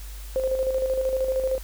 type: tone with tremolo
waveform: sine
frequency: 523.3 Hz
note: C5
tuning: in tune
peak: -20 dBFS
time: 0.36-1.58 s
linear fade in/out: 0 ms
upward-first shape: square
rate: 13 Hz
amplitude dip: 45%
effects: added 50 Hz sine -35 dBFS peak until 1.63 s + white hiss -46 dBFS RMS until 1.63 s